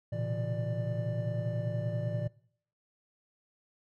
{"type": "tone cluster", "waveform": "triangle", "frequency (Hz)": [113.9, 124.2, 139, 166.6, 591], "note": ["A#2", "B2", "C#3", "E3", "D5"], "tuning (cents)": [-40, 10, 5, 19, 11], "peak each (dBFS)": [-32, -36, -39, -37, -36], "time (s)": [0.12, 2.28], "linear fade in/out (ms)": 10, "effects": ["noise-tail reverb RT60 0.6 s tail -22 dB re dry"]}